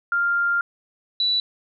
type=tone pair in turn; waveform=sine; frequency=1396.9 / 3951 Hz; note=F6 / B7; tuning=0 / 0 cents; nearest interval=octave + tritone; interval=1800 cents; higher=second; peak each=-18 dBFS; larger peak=neither; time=0.12-0.61 / 1.2-1.4 s; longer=first; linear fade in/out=2 ms; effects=none